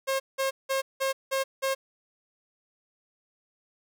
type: tone bursts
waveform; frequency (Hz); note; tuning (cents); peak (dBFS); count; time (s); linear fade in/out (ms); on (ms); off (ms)
sawtooth; 537; C5; +45; -21; 6; 0.07-1.75; 20; 130; 180
effects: none